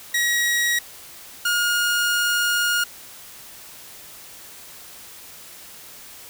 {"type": "tone pair in turn", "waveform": "sawtooth", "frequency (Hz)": [1906, 1427.9], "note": ["A#6", "F6"], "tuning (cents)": [38, 38], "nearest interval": "perfect fourth", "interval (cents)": 500, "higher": "first", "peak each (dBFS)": -15, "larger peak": "neither", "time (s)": [[0.14, 0.79], [1.45, 2.84]], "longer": "second", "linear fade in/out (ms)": 5, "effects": ["white hiss -42 dBFS RMS until 6.29 s"]}